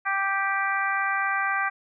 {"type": "harmonic tone", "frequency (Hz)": 392, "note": "G4", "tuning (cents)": 0, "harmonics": [2, 3, 4, 5, 6], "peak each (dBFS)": [-30, -28, -27, -30, -34], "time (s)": [0.05, 1.7], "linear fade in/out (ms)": 20, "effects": []}